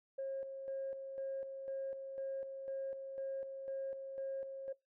sine tone with tremolo, 540 Hz, C#5, 45 cents flat, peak -36 dBFS, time 0.18-4.73 s, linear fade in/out 10 ms, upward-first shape square, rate 2 Hz, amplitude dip 50%, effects noise-tail reverb RT60 0.2 s tail -23 dB re dry + tanh soft clip ceiling -34 dBFS

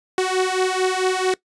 sawtooth beating tone pair, 370 / 374.5 Hz, F#4 / F#4, 0 / +21 cents, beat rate 4.5 Hz, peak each -17 dBFS, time 0.18-1.34 s, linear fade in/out 2 ms, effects noise-tail reverb RT60 0.1 s tail -20 dB re dry + resampled to 22050 Hz

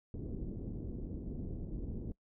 pink low-pass noise, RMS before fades -41 dBFS, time 0.14-2.12 s, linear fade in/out 2 ms, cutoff 380 Hz, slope 24 dB/octave, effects noise-tail reverb RT60 0.1 s tail -23 dB re dry

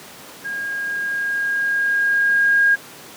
sine tone with level ramp, 1626 Hz, G#6, 37 cents flat, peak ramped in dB -24 to -11 dBFS, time 0.44-2.76 s, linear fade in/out 20 ms, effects pink hiss -39 dBFS RMS until 3.16 s + high-pass 200 Hz 12 dB/octave

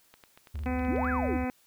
clicks, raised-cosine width 0.3 ms, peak -34 dBFS, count 11, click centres 0.14 / 0.238 / 0.375 / 0.472 / 0.556 / 0.591 / 0.636 / 0.794 / 0.85 / 0.962 / 1.046 s
triangle tone with vibrato, 73.42 Hz, D2, in tune, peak -30 dBFS, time 0.54-1.45 s, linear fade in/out 10 ms, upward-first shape sine, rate 17 Hz, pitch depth 180 cents each way
harmonic tone, 252.9 Hz, B3, 41 cents sharp, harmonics 1 / 2 / 3 / 4 / 5 / 6 / 7 / 8 / 9 / 10, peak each -30 / -37 / -37 / -44 / -47 / -46 / -49 / -45 / -47 / -47 dBFS, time 0.66-1.5 s, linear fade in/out 0 ms
sine exponential two-way sweep, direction up then down, 207.7 to 1760 to 262 Hz, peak -30 dBFS, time 0.88-1.37 s, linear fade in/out 5 ms, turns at 1.09 s
effects white hiss -64 dBFS RMS until 1.66 s

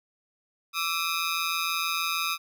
15% pulse ring-modulated tone, 1244.5 Hz, D#6, in tune, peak -17 dBFS, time 0.73-2.38 s, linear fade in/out 50 ms, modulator 83.2 Hz, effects none

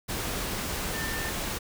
sine tone in noise, 1794 Hz, A6, 33 cents sharp, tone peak -35 dBFS, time 0.93-1.31 s, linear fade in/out 20 ms, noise pink, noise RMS -32 dBFS, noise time 0.08-1.59 s, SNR -6 dB, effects none

